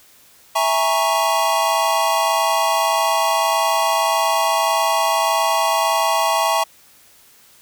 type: chord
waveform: square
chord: A# half-diminished seventh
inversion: second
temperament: equal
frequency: 659.3 / 830.6 / 932.3 / 1108.7 Hz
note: E5 / G#5 / A#5 / C#6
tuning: 0 / 0 / 0 / 0 cents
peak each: -22 dBFS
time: 0.55-6.64 s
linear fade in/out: 10 ms
effects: white hiss -50 dBFS RMS until 7.61 s